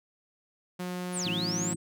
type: tone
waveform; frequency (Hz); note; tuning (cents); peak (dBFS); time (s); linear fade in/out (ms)
sawtooth; 180.1; F#3; -46; -29; 0.79-1.74; 10
type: linear two-way sweep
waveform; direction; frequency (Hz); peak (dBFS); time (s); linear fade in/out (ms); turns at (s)
sine; down then up; 10680 to 2491 to 8340; -31; 1.12-1.76; 50; 1.29
type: harmonic tone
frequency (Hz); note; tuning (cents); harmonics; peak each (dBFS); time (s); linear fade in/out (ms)
54.4; A1; -19; 2 / 3 / 4 / 5 / 6; -42 / -36 / -40 / -43 / -38; 1.25-1.76; 5
effects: none